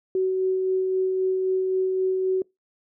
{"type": "tone with tremolo", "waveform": "sine", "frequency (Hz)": 375.6, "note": "F#4", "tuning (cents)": 26, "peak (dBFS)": -19, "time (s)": [0.15, 2.42], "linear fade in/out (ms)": 2, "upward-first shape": "sine", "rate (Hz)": 3.8, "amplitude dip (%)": 25, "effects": ["noise-tail reverb RT60 0.2 s tail -25 dB re dry"]}